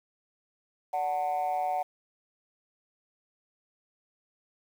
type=tone with amplitude modulation; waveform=sine; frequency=740 Hz; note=F#5; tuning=in tune; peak=-21 dBFS; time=0.93-1.83 s; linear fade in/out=10 ms; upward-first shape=sine; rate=159 Hz; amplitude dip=90%; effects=tanh soft clip ceiling -22 dBFS + 9-bit